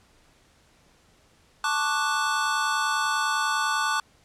square chord, D major seventh, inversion second, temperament equal with one note detuned, 880 / 1108.7 / 1178.7 / 1480 Hz, A5 / C#6 / D6 / F#6, 0 / 0 / +6 / 0 cents, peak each -30 / -31 / -29 / -28 dBFS, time 1.64-4 s, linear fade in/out 2 ms, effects pink hiss -60 dBFS RMS until 4.24 s + low-pass 9000 Hz 12 dB/octave

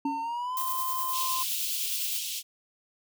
sine tone with exponential decay, 280 Hz, C#4, 18 cents sharp, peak -25 dBFS, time 0.05-0.34 s, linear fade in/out 5 ms, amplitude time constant 61 ms
triangle tone with pitch glide, 907 to 1035.9 Hz, A#5 to C6, -48 to -18 cents, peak -28 dBFS, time 0.05-1.43 s, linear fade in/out 5 ms, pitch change +230 cents, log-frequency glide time 0.21-0.6 s
violet noise with tremolo, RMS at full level -32 dBFS, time 0.57-2.19 s, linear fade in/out 0 ms, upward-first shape square, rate 9.7 Hz, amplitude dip 30%
pink high-pass noise, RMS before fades -34 dBFS, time 1.11-2.43 s, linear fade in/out 50 ms, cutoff 2700 Hz, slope 48 dB/octave
effects none

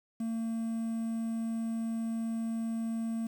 triangle tone with quantisation, 226.9 Hz, A#3, 47 cents flat, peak -29 dBFS, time 0.2-3.27 s, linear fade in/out 5 ms, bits 9, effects none

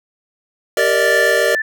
square chord, Eb major seventh, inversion first, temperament equal with one note detuned, 392 / 466.2 / 587.3 / 635 Hz, G4 / Bb4 / D5 / Eb5, 0 / 0 / 0 / +35 cents, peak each -22 / -19 / -18 / -22 dBFS, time 0.77-1.55 s, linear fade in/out 2 ms
sine tone, 1760 Hz, A6, in tune, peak -16 dBFS, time 0.79-1.62 s, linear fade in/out 5 ms
effects none

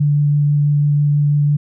sine tone with vibrato, 146.1 Hz, D3, 9 cents flat, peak -11 dBFS, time 0-1.57 s, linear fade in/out 10 ms, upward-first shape sine, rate 6.1 Hz, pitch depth 8 cents each way, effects none

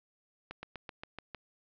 slowing click train, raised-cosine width 0.3 ms, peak -25 dBFS, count 7, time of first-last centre 0.51-1.347 s, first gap 120 ms, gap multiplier 1.06, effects low-pass 4000 Hz 12 dB/octave

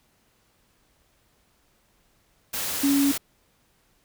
sine tone in noise, 279.8 Hz, C#4, 16 cents sharp, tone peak -18 dBFS, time 2.83-3.12 s, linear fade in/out 10 ms, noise white, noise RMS -29 dBFS, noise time 2.53-3.18 s, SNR +8 dB, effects pink hiss -65 dBFS RMS until 4.04 s

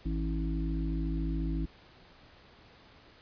harmonic tone, 54 Hz, A1, 32 cents flat, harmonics 1 / 3 / 5 / 6, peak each -31 / -36 / -38 / -39 dBFS, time 0.05-1.66 s, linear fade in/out 10 ms, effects pink hiss -57 dBFS RMS until 3.21 s + resampled to 11025 Hz

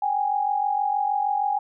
sine tone pair together, 779.6 / 826 Hz, G5 / G#5, -10 / -10 cents, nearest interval minor second, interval 100 cents, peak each -26 / -22 dBFS, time 0.02-1.59 s, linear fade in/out 5 ms, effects none

